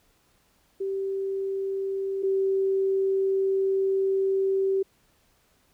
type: tone pair in turn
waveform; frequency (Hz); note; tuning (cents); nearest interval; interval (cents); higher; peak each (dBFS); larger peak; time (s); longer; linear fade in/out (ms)
sine; 388.7 / 386.5; G4 / G4; -15 / -24; unison; 9; first; -26 / -21; second; 0.8-2.23 / 2.23-4.83; second; 10
effects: pink hiss -65 dBFS RMS until 5.73 s